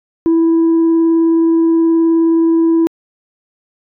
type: tone with vibrato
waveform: sine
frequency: 329.6 Hz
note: E4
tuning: in tune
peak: -6 dBFS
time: 0.26-2.87 s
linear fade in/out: 0 ms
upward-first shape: triangle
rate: 19 Hz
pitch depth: 10 cents each way
effects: tanh soft clip ceiling -7 dBFS